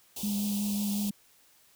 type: band-stop noise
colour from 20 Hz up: white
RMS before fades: -38 dBFS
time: 0.16-1.1 s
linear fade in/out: 5 ms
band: 940 to 2700 Hz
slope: 48 dB/octave
type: tone with vibrato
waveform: sine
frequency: 204.5 Hz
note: G#3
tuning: 26 cents flat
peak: -28 dBFS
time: 0.23-1.11 s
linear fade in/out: 5 ms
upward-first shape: triangle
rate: 5.5 Hz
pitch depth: 20 cents each way
effects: white hiss -62 dBFS RMS until 1.75 s